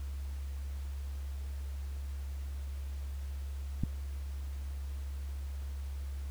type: click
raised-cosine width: 5 ms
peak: -17 dBFS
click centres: 3.836 s
effects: added 69 Hz sine -36 dBFS peak until 6.3 s + pink hiss -57 dBFS RMS until 6.3 s